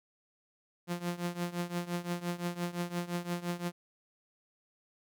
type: tone with tremolo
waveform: sawtooth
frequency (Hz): 174.61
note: F3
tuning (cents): 0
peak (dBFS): -26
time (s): 0.87-3.72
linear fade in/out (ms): 50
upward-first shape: triangle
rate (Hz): 5.8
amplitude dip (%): 90
effects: none